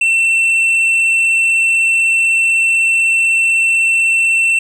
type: tone with hard clipping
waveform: sine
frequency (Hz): 2692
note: E7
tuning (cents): +36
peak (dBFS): -11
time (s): 0.01-4.59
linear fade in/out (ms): 5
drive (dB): 4
effects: none